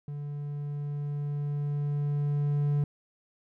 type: tone with level ramp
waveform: triangle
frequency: 145.2 Hz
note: D3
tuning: 19 cents flat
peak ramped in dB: -32 to -21 dBFS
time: 0.08-2.84 s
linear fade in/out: 2 ms
effects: none